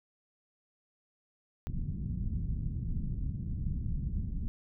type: low-pass noise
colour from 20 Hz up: pink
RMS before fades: -34 dBFS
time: 1.67-4.48 s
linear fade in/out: 0 ms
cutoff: 190 Hz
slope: 24 dB/octave
effects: none